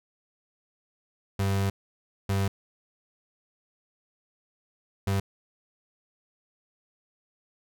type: tone bursts at uneven times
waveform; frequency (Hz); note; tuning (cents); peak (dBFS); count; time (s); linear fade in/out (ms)
35% pulse; 98; G2; 0; -22; 3; 1.39-1.7 / 2.29-2.48 / 5.07-5.2; 5
effects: none